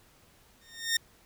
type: tone with exponential growth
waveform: 15% pulse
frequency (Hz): 1835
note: A#6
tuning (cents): -28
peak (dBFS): -16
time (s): 0.61-0.97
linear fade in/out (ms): 5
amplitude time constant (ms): 77
effects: pink hiss -61 dBFS RMS until 1.25 s